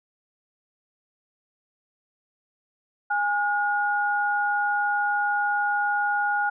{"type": "tone pair together", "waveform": "sine", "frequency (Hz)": [823, 1436.6], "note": ["G#5", "F6"], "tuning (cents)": [-16, 48], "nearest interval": "minor seventh", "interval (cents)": 964, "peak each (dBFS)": -24, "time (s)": [3.1, 6.5], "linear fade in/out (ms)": 10, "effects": []}